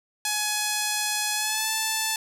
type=tone with pitch glide; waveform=5% pulse; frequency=843 to 878.8 Hz; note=G#5 to A5; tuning=+26 to -2 cents; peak=-12 dBFS; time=0.25-2.16 s; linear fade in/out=2 ms; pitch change=+72 cents; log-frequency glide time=1.34-1.7 s; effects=none